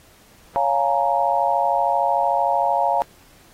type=chord; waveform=sine; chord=Bb minor seventh; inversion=first; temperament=just; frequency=559.4 / 699.2 / 839.1 / 932.3 Hz; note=Db5 / F5 / Ab5 / Bb5; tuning=+16 / +2 / +18 / 0 cents; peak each=-24 / -21 / -22 / -22 dBFS; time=0.56-3.02 s; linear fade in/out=0 ms; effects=pink hiss -52 dBFS RMS until 3.53 s + AAC 48 kbps